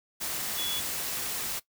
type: tone in noise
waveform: sine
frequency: 3397 Hz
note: G#7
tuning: 38 cents sharp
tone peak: -31 dBFS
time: 0.57-0.81 s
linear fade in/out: 20 ms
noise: white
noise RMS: -33 dBFS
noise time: 0.2-1.6 s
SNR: -1 dB
effects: noise-tail reverb RT60 0.1 s tail -18 dB re dry